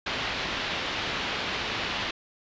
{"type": "low-pass noise", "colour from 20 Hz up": "white", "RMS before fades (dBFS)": -31, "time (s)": [0.06, 2.11], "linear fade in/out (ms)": 5, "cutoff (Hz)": 3800, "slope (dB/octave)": 24, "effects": ["resampled to 16000 Hz"]}